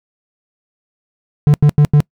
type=tone bursts; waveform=triangle; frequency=147.3 Hz; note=D3; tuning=6 cents sharp; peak=-3 dBFS; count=4; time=1.47-2.004 s; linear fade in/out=0 ms; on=69 ms; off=86 ms; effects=noise-tail reverb RT60 0.1 s tail -26 dB re dry